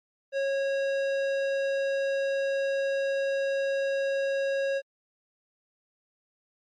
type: tone with tanh clipping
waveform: sine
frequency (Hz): 548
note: C#5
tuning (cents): -20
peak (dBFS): -27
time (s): 0.32-4.82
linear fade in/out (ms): 50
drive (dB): 15
effects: MP3 48 kbps